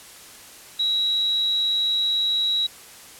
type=tone with amplitude modulation; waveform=sine; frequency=3874 Hz; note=B7; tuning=34 cents flat; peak=-18 dBFS; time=0.79-2.67 s; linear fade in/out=10 ms; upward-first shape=sine; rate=220 Hz; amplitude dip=25%; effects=white hiss -44 dBFS RMS until 3.19 s + low-pass 12000 Hz 12 dB/octave